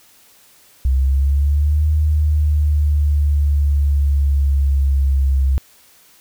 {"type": "exponential two-way sweep", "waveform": "sine", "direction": "up then down", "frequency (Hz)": [64.7, 76.8, 66.9], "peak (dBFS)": -12, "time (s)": [0.85, 5.58], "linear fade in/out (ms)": 0, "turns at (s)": 1.88, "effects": ["white hiss -50 dBFS RMS until 6.2 s"]}